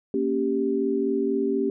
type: chord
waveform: sine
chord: G diminished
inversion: first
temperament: equal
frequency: 233.1 / 277.2 / 392 Hz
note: Bb3 / Db4 / G4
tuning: 0 / 0 / 0 cents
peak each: -28 / -26 / -24 dBFS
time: 0.14-1.7 s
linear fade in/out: 2 ms
effects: none